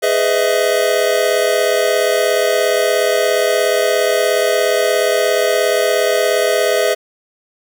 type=chord; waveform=square; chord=E major seventh; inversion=first; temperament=equal with one note detuned; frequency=415.3 / 503.7 / 622.3 / 659.3 Hz; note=G#4 / B4 / D#5 / E5; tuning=0 / +34 / 0 / 0 cents; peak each=-19 dBFS; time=0.02-6.95 s; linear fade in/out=20 ms; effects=none